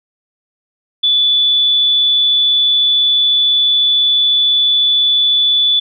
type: tone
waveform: sine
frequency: 3466 Hz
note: A7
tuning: 27 cents flat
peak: -9 dBFS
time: 1.03-5.8 s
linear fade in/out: 10 ms
effects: none